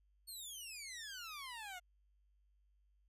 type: exponential sweep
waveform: 15% pulse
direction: down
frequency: 4435 to 698.5 Hz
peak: -40 dBFS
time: 0.27-1.8 s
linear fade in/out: 20 ms
effects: added 50 Hz sine -70 dBFS peak until 3.08 s + resampled to 32000 Hz